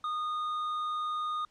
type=tone with hard clipping; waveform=sine; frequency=1230 Hz; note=D#6; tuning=20 cents flat; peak=-32 dBFS; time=0.04-1.45 s; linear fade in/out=2 ms; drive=5 dB; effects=pink hiss -68 dBFS RMS until 1.5 s + low-pass 7000 Hz 12 dB/octave